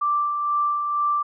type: tone with tremolo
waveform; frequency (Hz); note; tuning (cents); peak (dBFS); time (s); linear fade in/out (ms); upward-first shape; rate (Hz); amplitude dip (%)
sine; 1174.7; D6; 0; -18; 0.01-1.23; 10; sine; 2.1; 40
effects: none